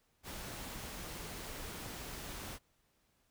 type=noise; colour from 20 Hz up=pink; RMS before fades=-45 dBFS; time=0.23-2.59 s; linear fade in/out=50 ms; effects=pink hiss -75 dBFS RMS until 3.3 s